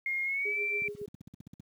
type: tone with pitch glide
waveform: sine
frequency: 2137 to 2344 Hz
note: C7 to D7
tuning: +36 to -4 cents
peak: -29 dBFS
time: 0.06-0.88 s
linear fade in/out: 2 ms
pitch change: +160 cents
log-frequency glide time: 0.24-0.6 s
type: tone with tremolo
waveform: sine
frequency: 412.7 Hz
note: G#4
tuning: 11 cents flat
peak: -34 dBFS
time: 0.45-1.06 s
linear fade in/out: 5 ms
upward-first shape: triangle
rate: 7.3 Hz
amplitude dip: 95%
type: click train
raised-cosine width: 5 ms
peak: -31 dBFS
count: 13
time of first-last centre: 0.82-1.599 s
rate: 15.4 Hz
effects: high-pass 150 Hz 12 dB/octave + 10-bit